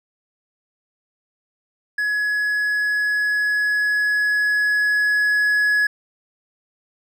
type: tone with level ramp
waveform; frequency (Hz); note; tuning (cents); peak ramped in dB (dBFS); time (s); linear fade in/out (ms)
triangle; 1686; G#6; +26; -17 to -13; 1.98-5.87; 5
effects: none